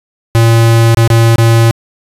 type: tone with dropouts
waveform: square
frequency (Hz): 114.9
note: A#2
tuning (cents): -25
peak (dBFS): -5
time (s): 0.35-1.71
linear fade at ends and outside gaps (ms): 0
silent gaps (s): 0.946-0.972 / 1.076-1.102 / 1.358-1.383
effects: resampled to 32000 Hz